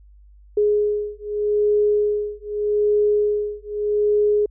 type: beating tone pair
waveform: sine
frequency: 416.8 / 417.62 Hz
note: G#4 / G#4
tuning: +6 / +10 cents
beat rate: 0.82 Hz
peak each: -20 dBFS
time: 0.57-4.46 s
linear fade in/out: 5 ms
effects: added 50 Hz sine -45 dBFS peak until 4.5 s

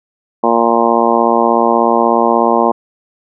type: harmonic tone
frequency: 116.54 Hz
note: A#2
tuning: in tune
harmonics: 2 / 3 / 4 / 5 / 6 / 7 / 8 / 9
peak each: -17 / -17 / -17 / -17 / -17 / -17 / -17 / -17 dBFS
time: 0.43-2.72 s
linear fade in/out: 10 ms
effects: none

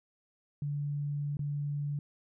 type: tone with dropouts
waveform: sine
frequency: 144.8 Hz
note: D3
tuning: 24 cents flat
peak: -31 dBFS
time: 0.62-1.99 s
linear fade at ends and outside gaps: 2 ms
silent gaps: 1.37-1.392 s
effects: none

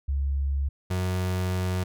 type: tone pair in turn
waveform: sine / 35% pulse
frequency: 69.3 / 91.84 Hz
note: C#2 / F#2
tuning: 0 / -12 cents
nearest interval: perfect fourth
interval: 488 cents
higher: second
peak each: -23 dBFS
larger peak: neither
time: 0.08-0.69 / 0.9-1.84 s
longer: second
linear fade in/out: 10 ms
effects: none

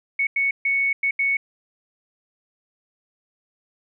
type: tone bursts at uneven times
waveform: sine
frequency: 2217 Hz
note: C#7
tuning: in tune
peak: -18 dBFS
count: 5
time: 0.19-0.27 / 0.36-0.51 / 0.65-0.93 / 1.03-1.11 / 1.19-1.37 s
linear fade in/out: 5 ms
effects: none

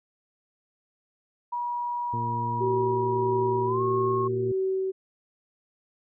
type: tone with pitch glide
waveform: sine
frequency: 963 to 1087.2 Hz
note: B5 to C#6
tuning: -44 to -34 cents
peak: -27 dBFS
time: 1.52-4.28 s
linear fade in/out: 10 ms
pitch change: +210 cents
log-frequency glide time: 3.65-3.82 s
type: harmonic tone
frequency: 116.54 Hz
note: A#2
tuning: in tune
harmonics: 1 / 2 / 3 / 4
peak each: -31 / -37 / -41 / -43 dBFS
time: 2.13-4.52 s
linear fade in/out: 5 ms
type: tone with tremolo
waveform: sine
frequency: 380.3 Hz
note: F#4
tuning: 48 cents sharp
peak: -23 dBFS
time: 2.6-4.92 s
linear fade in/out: 20 ms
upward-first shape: sine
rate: 1.6 Hz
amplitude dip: 25%
effects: none

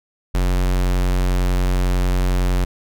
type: tone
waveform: square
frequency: 45.49 Hz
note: F#1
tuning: 29 cents flat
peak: -16 dBFS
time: 0.34-2.65 s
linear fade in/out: 10 ms
effects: none

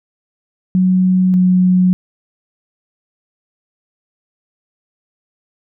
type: tone pair in turn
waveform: sine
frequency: 184.8 / 182.89 Hz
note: F#3 / F#3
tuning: -2 / -20 cents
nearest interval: unison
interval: 18 cents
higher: first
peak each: -9 / -8 dBFS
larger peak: second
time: 0.75-1.34 / 1.34-1.93 s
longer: neither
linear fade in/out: 0 ms
effects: none

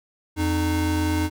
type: tone pair together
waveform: square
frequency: 86 / 306.8 Hz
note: F2 / D#4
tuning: -26 / -24 cents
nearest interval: octave + minor seventh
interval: 2202 cents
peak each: -24 dBFS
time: 0.36-1.3 s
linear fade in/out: 50 ms
effects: none

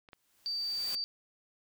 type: clicks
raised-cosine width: 0.3 ms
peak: -38 / -32 dBFS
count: 2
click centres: 0.088 / 0.132 s
type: noise with exponential growth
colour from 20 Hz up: white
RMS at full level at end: -41 dBFS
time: 0.12-0.95 s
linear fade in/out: 0 ms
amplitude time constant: 180 ms
type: tone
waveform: sine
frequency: 4634 Hz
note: D8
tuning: 24 cents flat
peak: -32 dBFS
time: 0.46-1.04 s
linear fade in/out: 0 ms
effects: none

